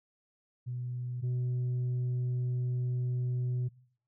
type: tone pair in turn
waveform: sine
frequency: 123.47 / 124.47 Hz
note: B2 / B2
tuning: 0 / +14 cents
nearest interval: unison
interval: 14 cents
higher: second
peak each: -33 / -26 dBFS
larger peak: second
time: 0.66-1.22 / 1.22-3.69 s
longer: second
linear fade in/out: 20 ms
effects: noise-tail reverb RT60 0.6 s tail -24 dB re dry + tanh soft clip ceiling -28 dBFS